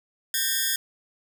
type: ring-modulated tone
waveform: 5% pulse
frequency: 1700 Hz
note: G#6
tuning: 40 cents sharp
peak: -9 dBFS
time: 0.34-0.76 s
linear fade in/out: 2 ms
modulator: 128 Hz
effects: none